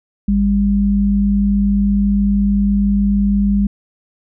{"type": "tone pair together", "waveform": "sine", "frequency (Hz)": [53.19, 200.8], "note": ["G#1", "G3"], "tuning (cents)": [42, 42], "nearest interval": "octave + major seventh", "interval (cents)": 2300, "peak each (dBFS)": [-18, -12], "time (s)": [0.28, 3.67], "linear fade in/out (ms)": 5, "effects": []}